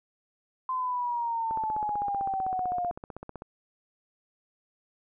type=exponential sweep; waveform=sine; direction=down; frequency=1036 to 699 Hz; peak=-27 dBFS; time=0.69-2.91 s; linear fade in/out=2 ms
type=click train; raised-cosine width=1 ms; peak=-25 dBFS; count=31; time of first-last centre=1.51-3.421 s; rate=15.7 Hz
effects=none